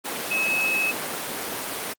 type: tone in noise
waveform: sine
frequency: 2577 Hz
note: E7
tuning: 40 cents flat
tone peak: -21 dBFS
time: 0.3-0.92 s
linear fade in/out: 20 ms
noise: pink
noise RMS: -28 dBFS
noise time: 0.04-1.94 s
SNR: +4 dB
effects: high-pass 300 Hz 12 dB/octave + Opus 32 kbps